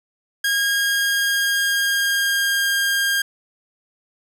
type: tone with pitch glide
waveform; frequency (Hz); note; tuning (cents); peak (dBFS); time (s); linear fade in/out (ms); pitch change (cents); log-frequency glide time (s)
sawtooth; 1629 to 1610.3; G#6 to G6; -34 to +46; -14; 0.44-3.22; 5; -20; 0.66-2.69
effects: none